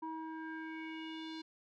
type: tone with low-pass filter sweep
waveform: square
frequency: 319.6 Hz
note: D#4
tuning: 47 cents sharp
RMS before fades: -44 dBFS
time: 0.02-1.42 s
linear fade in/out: 10 ms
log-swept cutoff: 930 to 4300 Hz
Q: 3.9
effects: none